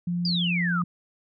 sine tone, 174.61 Hz, F3, in tune, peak -24 dBFS, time 0.07-0.84 s, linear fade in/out 5 ms
sine exponential sweep, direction down, 4971 to 1200 Hz, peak -25 dBFS, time 0.25-0.82 s, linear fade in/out 2 ms
effects none

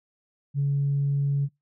sine tone, 140.9 Hz, C#3, 29 cents sharp, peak -20 dBFS, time 0.54-1.49 s, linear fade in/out 50 ms, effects noise-tail reverb RT60 0.2 s tail -26 dB re dry + tanh soft clip ceiling -17 dBFS

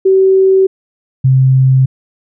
sine tone pair in turn, 382.1 / 131.55 Hz, G4 / C3, -44 / +10 cents, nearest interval octave + tritone, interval 1846 cents, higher first, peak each -5 dBFS, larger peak neither, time 0.05-0.67 / 1.24-1.86 s, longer neither, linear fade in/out 10 ms, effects none

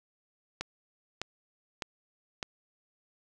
click train, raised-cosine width 0.2 ms, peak -16 dBFS, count 4, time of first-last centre 0.61-2.428 s, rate 1.65 Hz, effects none

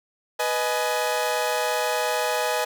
sawtooth chord, G# minor, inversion first, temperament equal with one note detuned, 493.9 / 622.3 / 842.2 Hz, B4 / D#5 / G#5, 0 / 0 / +24 cents, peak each -23 dBFS, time 0.39-2.65 s, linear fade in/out 10 ms, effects none

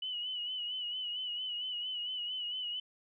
sine tone with vibrato, 2960 Hz, F#7, in tune, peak -35 dBFS, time 0.02-2.8 s, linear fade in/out 5 ms, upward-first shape sine, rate 4.4 Hz, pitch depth 52 cents each way, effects none

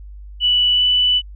sine tone with pitch glide, 2960 to 2979 Hz, F#7 to F#7, 0 to +11 cents, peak -12 dBFS, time 0.4-1.22 s, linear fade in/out 50 ms, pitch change +11 cents, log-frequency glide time 0.73-0.83 s, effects added 50 Hz sine -33 dBFS peak until 1.35 s

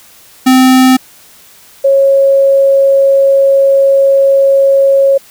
square / sine tone pair in turn, 258.6 / 548 Hz, C4 / C#5, -20 / -20 cents, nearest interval octave + minor second, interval 1300 cents, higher second, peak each -4 dBFS, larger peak neither, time 0.46-0.97 / 1.84-5.18 s, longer second, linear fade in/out 10 ms, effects white hiss -40 dBFS RMS until 5.3 s

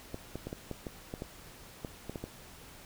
clicks, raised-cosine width 2 ms, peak -24 dBFS, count 12, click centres 0.144 / 0.356 / 0.47 / 0.529 / 0.713 / 0.868 / 1.139 / 1.221 / 1.848 / 2.096 / 2.158 / 2.24 s, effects pink hiss -52 dBFS RMS until 2.85 s

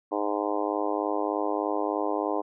harmonic tone, 103.3 Hz, G#2, 9 cents flat, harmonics 3 / 4 / 5 / 6 / 7 / 8 / 9 / 10, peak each -31 / -32 / -33 / -34 / -34 / -35 / -36 / -36 dBFS, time 0.11-2.42 s, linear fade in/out 20 ms, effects none

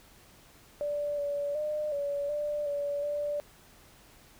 sine tone with pitch steps, 584 / 574 / 604 / 570 / 591 / 574 / 585 Hz, D5 / D5 / D5 / C#5 / D5 / D5 / D5, -10 / -40 / +48 / +48 / +11 / -40 / -7 cents, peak -29 dBFS, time 0.81-3.4 s, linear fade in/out 0 ms, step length 370 ms, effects pink hiss -57 dBFS RMS until 4.39 s

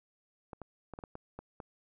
clicks, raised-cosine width 1 ms, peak -29 dBFS, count 8, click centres 0.532 / 0.617 / 0.937 / 0.989 / 1.038 / 1.154 / 1.39 / 1.602 s, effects none

